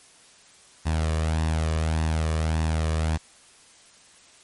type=tone with flanger; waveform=sawtooth; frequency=79.5 Hz; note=D#2; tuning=38 cents sharp; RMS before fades=-24 dBFS; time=0.85-3.18 s; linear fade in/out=20 ms; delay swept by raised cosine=1.1 to 1.75 ms; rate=1.7 Hz; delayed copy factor=+0.5; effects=white hiss -53 dBFS RMS until 4.43 s + MP3 48 kbps